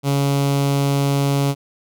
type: tone with notch filter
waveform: sawtooth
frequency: 140 Hz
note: C#3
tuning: 18 cents sharp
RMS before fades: -18 dBFS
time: 0.03-1.55 s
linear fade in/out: 50 ms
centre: 1700 Hz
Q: 1.6
effects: none